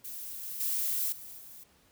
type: noise with level steps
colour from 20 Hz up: violet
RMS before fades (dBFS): -41 / -39 / -31 / -46 / -49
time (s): 0.04-1.64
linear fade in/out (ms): 10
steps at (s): 0.43 / 0.6 / 1.12 / 1.38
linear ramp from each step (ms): 5
effects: pink hiss -64 dBFS RMS until 1.91 s + high-pass 60 Hz 12 dB/octave